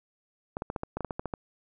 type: clicks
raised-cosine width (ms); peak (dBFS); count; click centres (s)
1; -18; 12; 0.569 / 0.621 / 0.701 / 0.762 / 0.834 / 0.97 / 1.007 / 1.047 / 1.108 / 1.195 / 1.257 / 1.338
effects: none